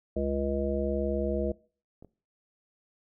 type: harmonic tone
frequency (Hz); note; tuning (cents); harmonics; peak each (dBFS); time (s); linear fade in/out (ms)
69.3; C#2; 0; 1 / 3 / 5 / 7 / 9; -33 / -33 / -33 / -33 / -33; 0.16-1.52; 5
type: clicks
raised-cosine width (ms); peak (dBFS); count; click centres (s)
2; -35; 2; 2.025 / 2.047
effects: noise-tail reverb RT60 0.4 s tail -21 dB re dry